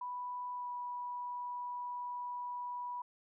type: tone with pitch glide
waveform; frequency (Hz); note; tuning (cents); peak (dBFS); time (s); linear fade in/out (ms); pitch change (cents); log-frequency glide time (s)
sine; 987.8 to 979.3; B5 to B5; 0 to -15; -38; 0.01-3.02; 5; -15; 0.54-0.69
effects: none